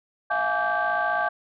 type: tone cluster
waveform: sine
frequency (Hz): 655 / 710 / 840 / 1157 / 1569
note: E5 / F5 / G#5 / D6 / G6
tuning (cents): -11 / +28 / +19 / -26 / +1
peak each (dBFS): -29 / -27 / -28 / -28 / -25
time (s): 0.3-1.29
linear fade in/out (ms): 10
effects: tanh soft clip ceiling -15 dBFS